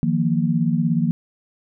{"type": "chord", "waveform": "sine", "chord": "Eb suspended second", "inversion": "none", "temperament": "equal with one note detuned", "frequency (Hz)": [157.74, 174.61, 233.1], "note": ["Eb3", "F3", "Bb3"], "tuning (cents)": [24, 0, 0], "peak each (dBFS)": -21, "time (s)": [0.03, 1.11], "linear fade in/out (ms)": 0, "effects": []}